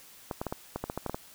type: clicks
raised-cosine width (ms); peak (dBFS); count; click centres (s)
1; -18; 11; 0.312 / 0.415 / 0.467 / 0.525 / 0.76 / 0.84 / 0.899 / 0.976 / 1.063 / 1.096 / 1.145
effects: white hiss -53 dBFS RMS until 1.34 s